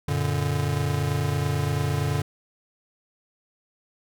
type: chord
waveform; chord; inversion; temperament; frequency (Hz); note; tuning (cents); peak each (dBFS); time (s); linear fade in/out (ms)
square; Gb augmented; none; just; 92.5 / 115.62 / 144.53; Gb2 / Bb2 / D3; 0 / -14 / -27; -29 / -30 / -26; 0.08-2.22; 5
effects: none

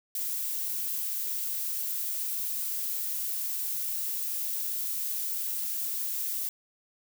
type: noise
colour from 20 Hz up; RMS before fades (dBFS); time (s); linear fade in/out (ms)
violet; -32; 0.15-6.49; 2
effects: none

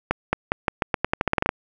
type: accelerating click train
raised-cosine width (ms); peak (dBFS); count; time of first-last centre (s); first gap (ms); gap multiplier
0.5; -4; 15; 0.11-1.491; 220; 0.86
effects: none

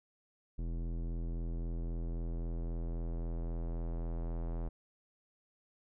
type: tone with low-pass filter sweep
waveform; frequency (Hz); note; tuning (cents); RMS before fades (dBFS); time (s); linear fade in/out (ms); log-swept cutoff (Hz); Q
square; 41.88; E1; +28; -37; 0.58-4.69; 10; 300 to 750; 1
effects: none

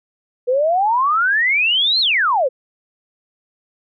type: exponential two-way sweep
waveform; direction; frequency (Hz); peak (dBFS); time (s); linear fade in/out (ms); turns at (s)
sine; up then down; 480 to 4337 to 480; -13; 0.47-2.49; 20; 2
effects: none

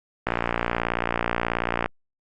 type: click train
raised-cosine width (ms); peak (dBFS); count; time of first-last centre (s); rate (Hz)
0.5; -7; 94; 0.27-1.86; 58.5
effects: Opus 48 kbps

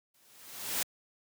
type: noise with exponential growth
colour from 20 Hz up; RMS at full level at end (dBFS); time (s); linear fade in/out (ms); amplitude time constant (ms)
white; -29; 0.14-0.83; 5; 150
effects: high-pass 100 Hz 12 dB/octave

